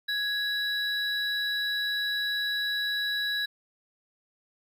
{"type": "tone pair together", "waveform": "triangle", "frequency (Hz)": [1666, 3921], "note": ["G#6", "B7"], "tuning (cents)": [5, -13], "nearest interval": "octave + minor third", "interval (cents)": 1482, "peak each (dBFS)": -28, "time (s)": [0.08, 3.46], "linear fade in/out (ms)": 10, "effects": []}